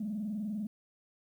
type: tone with vibrato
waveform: sine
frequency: 209.5 Hz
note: G#3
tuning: 15 cents sharp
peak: -32 dBFS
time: 0-0.67 s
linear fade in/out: 5 ms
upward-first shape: square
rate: 20 Hz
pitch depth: 100 cents each way
effects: tanh soft clip ceiling -29 dBFS + 11-bit